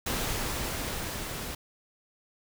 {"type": "noise with level ramp", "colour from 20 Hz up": "pink", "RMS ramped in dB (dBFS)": [-30, -37], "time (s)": [0.06, 1.55], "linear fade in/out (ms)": 5, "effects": []}